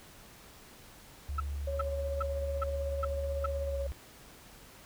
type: tone with pitch glide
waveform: sine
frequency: 71.5 to 66.71 Hz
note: D2 to C2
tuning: -46 to +34 cents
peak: -33 dBFS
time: 1.29-3.92 s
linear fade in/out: 0 ms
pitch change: -120 cents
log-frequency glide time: 3.69-3.78 s
type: tone bursts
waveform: sine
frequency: 1318.5 Hz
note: E6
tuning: in tune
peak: -28 dBFS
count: 6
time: 1.38-3.462 s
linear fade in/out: 5 ms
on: 22 ms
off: 390 ms
type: tone with tremolo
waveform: sine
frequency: 554.4 Hz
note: C#5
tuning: in tune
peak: -32 dBFS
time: 1.67-3.87 s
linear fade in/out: 5 ms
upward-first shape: sine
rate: 16 Hz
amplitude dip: 35%
effects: tanh soft clip ceiling -23 dBFS + pink hiss -54 dBFS RMS until 4.85 s